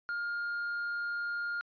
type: tone with tanh clipping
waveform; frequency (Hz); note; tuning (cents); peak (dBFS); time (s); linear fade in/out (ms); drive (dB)
triangle; 1412; F6; +19; -33; 0.09-1.61; 0; 7
effects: resampled to 11025 Hz